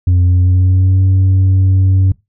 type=tone with pitch glide; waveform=sine; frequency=89.6 to 94.71 Hz; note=F2 to F#2; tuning=+45 to +41 cents; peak=-4 dBFS; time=0.07-2.12 s; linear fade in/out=5 ms; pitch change=+96 cents; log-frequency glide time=0.27-1.01 s; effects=noise-tail reverb RT60 0.2 s tail -23 dB re dry + tanh soft clip ceiling -6 dBFS